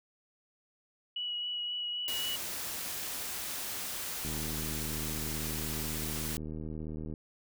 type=tone with vibrato; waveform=sine; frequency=2926 Hz; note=F#7; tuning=20 cents flat; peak=-33 dBFS; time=1.16-2.36 s; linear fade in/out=5 ms; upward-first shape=sine; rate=3.8 Hz; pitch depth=13 cents each way
type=noise; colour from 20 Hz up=white; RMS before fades=-38 dBFS; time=2.08-6.37 s; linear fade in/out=0 ms
type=click train; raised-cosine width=3 ms; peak=-28 dBFS; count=226; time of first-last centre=4.25-7.138 s; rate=77.9 Hz
effects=none